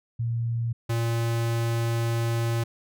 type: tone pair in turn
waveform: sine / square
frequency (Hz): 116.54 / 115.98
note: A#2 / A#2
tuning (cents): 0 / -8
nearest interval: unison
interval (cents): 8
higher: first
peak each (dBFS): -24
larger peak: neither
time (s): 0.19-0.73 / 0.89-2.64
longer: second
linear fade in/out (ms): 10
effects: none